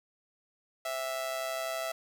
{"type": "tone with amplitude modulation", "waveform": "sawtooth", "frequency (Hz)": 660, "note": "E5", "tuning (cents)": 2, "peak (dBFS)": -26, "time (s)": [0.85, 1.92], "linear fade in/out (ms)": 5, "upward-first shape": "sine", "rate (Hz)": 132, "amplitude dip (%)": 60, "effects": []}